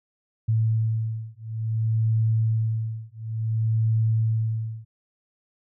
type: beating tone pair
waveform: sine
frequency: 111.1 / 111.67 Hz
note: A2 / A2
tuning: +17 / +26 cents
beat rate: 0.57 Hz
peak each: -24 / -24 dBFS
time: 0.48-4.85 s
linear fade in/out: 10 ms
effects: none